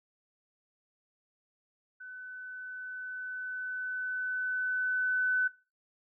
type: tone with level ramp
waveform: sine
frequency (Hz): 1506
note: F#6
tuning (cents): +30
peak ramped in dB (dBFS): -43 to -25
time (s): 2-5.48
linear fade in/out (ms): 10
effects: noise-tail reverb RT60 0.3 s tail -18 dB re dry